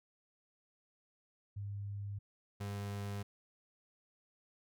sine / 35% pulse tone pair in turn, 101 / 101 Hz, G#2 / G#2, -48 / -48 cents, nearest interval unison, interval 0 cents, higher neither, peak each -39 / -37 dBFS, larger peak second, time 1.56-2.19 / 2.6-3.23 s, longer neither, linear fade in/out 10 ms, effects none

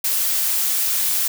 blue noise, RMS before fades -20 dBFS, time 0.04-1.28 s, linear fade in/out 5 ms, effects none

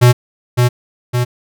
square tone with echo, 122.8 Hz, B2, 9 cents flat, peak -5 dBFS, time 0.01-0.13 s, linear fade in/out 20 ms, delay 560 ms, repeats 2, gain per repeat -4 dB, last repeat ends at 1.25 s, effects none

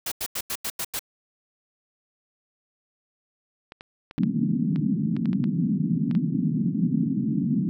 white noise bursts, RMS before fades -29 dBFS, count 7, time 0.06-0.993 s, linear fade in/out 5 ms, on 57 ms, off 89 ms
clicks, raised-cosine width 0.3 ms, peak -24 dBFS, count 12, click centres 3.721 / 3.809 / 4.111 / 4.185 / 4.234 / 4.76 / 5.166 / 5.257 / 5.331 / 5.441 / 6.112 / 6.151 s
pink band-pass noise, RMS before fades -24 dBFS, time 4.18-7.69 s, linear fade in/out 0 ms, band 150 to 270 Hz, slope 48 dB/octave
effects none

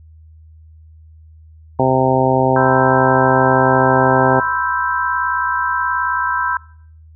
harmonic tone, 130.8 Hz, C3, in tune, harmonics 1 / 2 / 3 / 4 / 5 / 6 / 7, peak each -19 / -19 / -19 / -19 / -19 / -19 / -19 dBFS, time 1.79-4.4 s, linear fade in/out 5 ms
sine chord, C major seventh, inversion third, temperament equal, 987.8 / 1046.5 / 1318.5 / 1568 Hz, B5 / C6 / E6 / G6, 0 / 0 / 0 / 0 cents, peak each -20 / -25 / -22 / -20 dBFS, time 2.56-6.57 s, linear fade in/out 2 ms
effects noise-tail reverb RT60 0.6 s tail -22 dB re dry + added 79 Hz sine -40 dBFS peak until 7.15 s

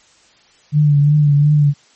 sine tone with vibrato, 146.83 Hz, D3, in tune, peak -8 dBFS, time 0.72-1.74 s, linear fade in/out 50 ms, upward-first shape triangle, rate 2.8 Hz, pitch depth 50 cents each way, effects white hiss -51 dBFS RMS until 1.95 s + MP3 32 kbps

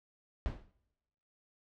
brown noise with exponential decay, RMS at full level -32 dBFS, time 0.46-0.71 s, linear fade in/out 0 ms, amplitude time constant 54 ms, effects noise-tail reverb RT60 1.0 s tail -24 dB re dry + low-pass 4000 Hz 12 dB/octave

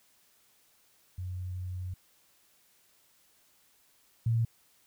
sine tone pair in turn, 91.2 / 114.9 Hz, F#2 / A#2, -24 / -25 cents, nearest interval major third, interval 399 cents, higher second, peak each -34 / -24 dBFS, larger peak second, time 1.18-1.94 / 4.26-4.45 s, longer first, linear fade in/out 5 ms, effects white hiss -66 dBFS RMS until 4.86 s

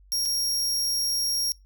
sawtooth tone with dropouts, 5588 Hz, F8, in tune, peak -21 dBFS, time 0.12-1.52 s, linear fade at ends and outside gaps 0 ms, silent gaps 0.253-0.257 s, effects noise-tail reverb RT60 0.2 s tail -24 dB re dry + added 48 Hz sine -51 dBFS peak until 1.65 s

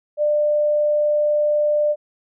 sine tone, 596 Hz, D5, 25 cents sharp, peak -15 dBFS, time 0.17-1.96 s, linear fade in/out 50 ms, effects none

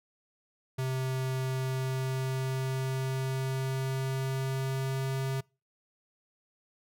square tone with pitch glide, 130.81 to 133.71 Hz, C3 to C3, 0 to +38 cents, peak -30 dBFS, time 0.78-5.41 s, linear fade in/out 10 ms, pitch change +38 cents, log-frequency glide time 1.37-5.16 s, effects noise-tail reverb RT60 0.3 s tail -25 dB re dry

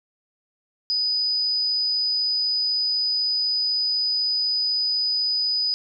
sine tone, 4978 Hz, D#8, in tune, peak -20 dBFS, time 0.9-5.74 s, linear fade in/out 0 ms, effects none

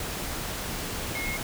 sine tone in noise, 2158 Hz, C#7, 47 cents flat, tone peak -31 dBFS, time 1.15-1.37 s, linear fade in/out 2 ms, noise pink, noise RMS -33 dBFS, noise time 0-1.43 s, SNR -1 dB, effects none

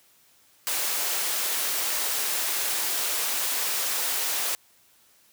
white high-pass noise, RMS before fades -27 dBFS, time 0.67-4.55 s, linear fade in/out 0 ms, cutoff 410 Hz, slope 12 dB/octave, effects white hiss -60 dBFS RMS until 5.32 s + high-pass 60 Hz 12 dB/octave

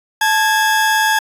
40% pulse tone pair together, 871.9 / 1646 Hz, A5 / G#6, -16 / -16 cents, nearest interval major seventh, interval 1100 cents, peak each -14 dBFS, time 0.21-1.19 s, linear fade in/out 5 ms, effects resampled to 32000 Hz

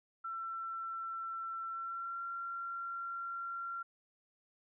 sine tone with pitch glide, 1345 to 1372.5 Hz, E6 to F6, +34 to -31 cents, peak -38 dBFS, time 0.24-3.83 s, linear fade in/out 10 ms, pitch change +35 cents, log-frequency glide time 1.69-2.21 s, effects none

